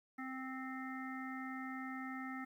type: harmonic tone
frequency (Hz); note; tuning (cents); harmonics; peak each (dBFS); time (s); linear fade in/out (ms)
261.6; C4; 0; 1 / 3 / 5 / 7 / 8; -44 / -51 / -49 / -50 / -53; 0.18-2.45; 10
effects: 12-bit